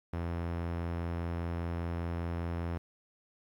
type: tone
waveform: sawtooth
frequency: 85 Hz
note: F2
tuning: 46 cents flat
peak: -29 dBFS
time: 0.13-2.78 s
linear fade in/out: 5 ms
effects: low-pass 2000 Hz 12 dB/octave + 11-bit